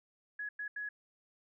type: tone bursts at uneven times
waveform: sine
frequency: 1681 Hz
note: G#6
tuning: 20 cents sharp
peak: -37 dBFS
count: 3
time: 0.39-0.49 / 0.59-0.68 / 0.76-0.89 s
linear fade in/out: 5 ms
effects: none